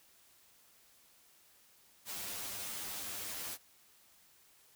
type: noise with comb filter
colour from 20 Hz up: white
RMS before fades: -42 dBFS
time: 2.05-3.58 s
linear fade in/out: 50 ms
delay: 10 ms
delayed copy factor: +0.8
effects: white hiss -65 dBFS RMS until 4.75 s

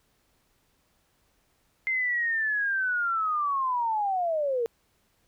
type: linear sweep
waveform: sine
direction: down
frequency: 2093 to 450.9 Hz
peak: -24 dBFS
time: 1.87-4.66 s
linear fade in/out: 0 ms
effects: pink hiss -69 dBFS RMS until 5.27 s

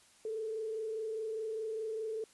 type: tone with frequency modulation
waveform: sine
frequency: 440 Hz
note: A4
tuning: in tune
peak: -35 dBFS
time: 0.25-2.24 s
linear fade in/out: 2 ms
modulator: 24.9 Hz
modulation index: 0.5
effects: white hiss -63 dBFS RMS until 2.33 s + resampled to 24000 Hz

